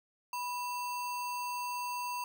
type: tone with sample-and-hold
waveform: sine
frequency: 982 Hz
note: B5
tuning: 10 cents flat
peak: -34 dBFS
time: 0.33-2.24 s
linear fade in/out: 2 ms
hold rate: 3675 Hz
effects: none